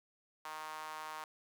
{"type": "tone with high-pass filter", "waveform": "sawtooth", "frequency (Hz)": 155.56, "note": "D#3", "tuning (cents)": 0, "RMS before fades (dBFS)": -45, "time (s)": [0.45, 1.24], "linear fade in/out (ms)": 2, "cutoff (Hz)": 990, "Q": 3.3, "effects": []}